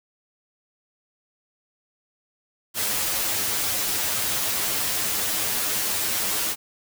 white noise with comb filter, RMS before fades -25 dBFS, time 2.74-6.56 s, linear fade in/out 50 ms, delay 9.4 ms, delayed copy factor +0.8, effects none

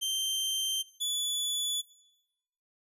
sawtooth tone pair in turn, 3136 / 3445 Hz, G7 / A7, 0 / -37 cents, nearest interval major second, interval 163 cents, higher second, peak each -26 dBFS, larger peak neither, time 0.01-0.83 / 1-1.82 s, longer neither, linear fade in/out 20 ms, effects noise-tail reverb RT60 0.9 s tail -19 dB re dry + resampled to 32000 Hz

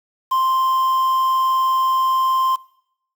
triangle tone with quantisation, 1046.5 Hz, C6, in tune, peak -13 dBFS, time 0.31-2.56 s, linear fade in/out 10 ms, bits 6, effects noise-tail reverb RT60 0.7 s tail -21 dB re dry

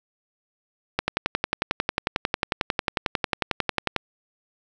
click train, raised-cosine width 0.3 ms, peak -5 dBFS, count 34, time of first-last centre 0.99-3.963 s, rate 11.1 Hz, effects none

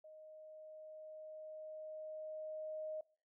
sine tone with level ramp, 622.3 Hz, D#5, in tune, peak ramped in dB -54 to -40 dBFS, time 0.04-3.01 s, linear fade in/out 5 ms, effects noise-tail reverb RT60 0.4 s tail -22 dB re dry

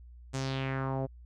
sawtooth tone with low-pass filter sweep, 133.7 Hz, C3, 38 cents sharp, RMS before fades -33 dBFS, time 0.33-1.07 s, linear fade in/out 20 ms, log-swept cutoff 7800 to 560 Hz, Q 2.7, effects added 60 Hz sine -48 dBFS peak until 1.25 s

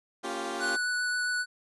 15% pulse chord, G half-diminished seventh, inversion first, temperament equal with one note detuned, 228.8 / 277.2 / 349.2 / 392 Hz, Bb3 / Db4 / F4 / G4, -32 / 0 / 0 / 0 cents, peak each -35 / -33 / -30 / -30 dBFS, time 0.23-0.77 s, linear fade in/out 20 ms
square tone with vibrato, 1480 Hz, F#6, in tune, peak -28 dBFS, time 0.59-1.46 s, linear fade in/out 50 ms, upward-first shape triangle, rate 7.4 Hz, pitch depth 9 cents each way
effects resampled to 24000 Hz

